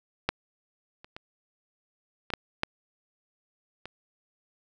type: clicks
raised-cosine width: 0.3 ms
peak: -8 / -30 / -24 / -20 / -9 / -9 / -23 dBFS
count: 7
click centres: 0.29 / 1.045 / 1.165 / 2.303 / 2.337 / 2.634 / 3.856 s
effects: none